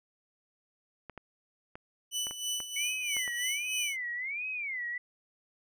clicks, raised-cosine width 0.5 ms, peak -28 dBFS, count 8, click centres 1.097 / 1.177 / 1.755 / 2.269 / 2.31 / 2.603 / 3.167 / 3.278 s
20% pulse tone with tremolo, 2980 Hz, F#7, 12 cents sharp, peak -25 dBFS, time 2.11-3.97 s, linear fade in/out 50 ms, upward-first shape sine, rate 3.1 Hz, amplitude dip 70%
sine tone with vibrato, 2200 Hz, C#7, 14 cents flat, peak -33 dBFS, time 2.76-4.98 s, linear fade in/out 5 ms, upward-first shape sine, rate 1.3 Hz, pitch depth 250 cents each way
effects none

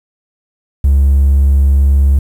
triangle tone, 69.3 Hz, C#2, in tune, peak -3 dBFS, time 0.84-2.19 s, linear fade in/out 5 ms, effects tanh soft clip ceiling -1 dBFS + 7-bit

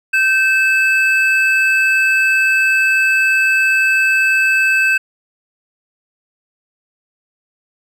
triangle tone pair together, 1551.8 / 2614 Hz, G6 / E7, -18 / -15 cents, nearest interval major sixth, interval 903 cents, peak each -12 dBFS, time 0.13-4.98 s, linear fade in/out 10 ms, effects none

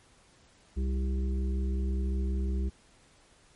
harmonic tone, 65.41 Hz, C2, in tune, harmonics 1 / 3 / 5 / 6, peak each -27 / -37 / -43 / -44 dBFS, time 0.76-2.7 s, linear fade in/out 20 ms, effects pink hiss -61 dBFS RMS until 3.55 s + MP3 48 kbps

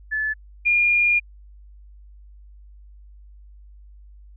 sine tone pair in turn, 1732 / 2418 Hz, A6 / D7, -28 / +50 cents, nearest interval tritone, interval 578 cents, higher second, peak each -21 / -15 dBFS, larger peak second, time 0.11-0.34 / 0.65-1.2 s, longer second, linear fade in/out 20 ms, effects added 50 Hz sine -43 dBFS peak until 4.36 s

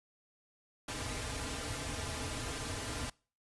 pink noise with comb filter, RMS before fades -39 dBFS, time 0.88-3.1 s, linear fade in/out 5 ms, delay 5.4 ms, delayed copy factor -0.9, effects noise-tail reverb RT60 0.4 s tail -25 dB re dry + resampled to 24000 Hz

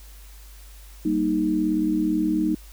sine chord, Eb major, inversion first, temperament just, 194.45 / 233.3 / 311.1 Hz, G3 / Bb3 / Eb4, -14 / +2 / 0 cents, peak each -27 / -27 / -21 dBFS, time 1.05-2.55 s, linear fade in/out 5 ms, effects added 50 Hz sine -42 dBFS peak until 2.72 s + white hiss -51 dBFS RMS until 2.72 s

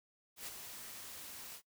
white noise with ADSR envelope, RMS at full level -43 dBFS, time 0.36-1.62 s, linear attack 110 ms, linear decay 23 ms, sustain -6 dB, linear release 74 ms, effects noise-tail reverb RT60 0.1 s tail -19 dB re dry

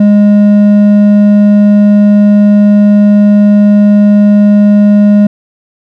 sine tone with hard clipping, 206 Hz, G#3, 14 cents flat, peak -3 dBFS, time 0-5.27 s, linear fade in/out 5 ms, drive 5 dB, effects none

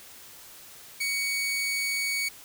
sawtooth tone, 2240 Hz, C#7, 18 cents sharp, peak -23 dBFS, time 1-2.29 s, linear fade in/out 10 ms, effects white hiss -48 dBFS RMS until 2.44 s

